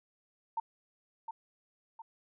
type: tone with echo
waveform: sine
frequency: 907 Hz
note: A#5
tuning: 48 cents flat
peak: -30 dBFS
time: 0.57-0.6 s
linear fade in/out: 5 ms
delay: 710 ms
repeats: 2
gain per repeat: -7 dB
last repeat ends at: 2.02 s
effects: none